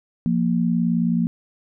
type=tone pair together; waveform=sine; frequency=173.87 / 233.1 Hz; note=F3 / A#3; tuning=-7 / 0 cents; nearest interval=perfect fourth; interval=507 cents; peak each=-20 dBFS; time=0.26-1.27 s; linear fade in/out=0 ms; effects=none